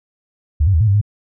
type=tone with pitch steps; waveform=sine; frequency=74.5 / 97.4 / 79.4 / 110 / 98.9 / 104.2 Hz; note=D2 / G2 / D#2 / A2 / G2 / G#2; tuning=+25 / -11 / +36 / 0 / +16 / +6 cents; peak=-10 dBFS; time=0.6-1.014 s; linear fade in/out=10 ms; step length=69 ms; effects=none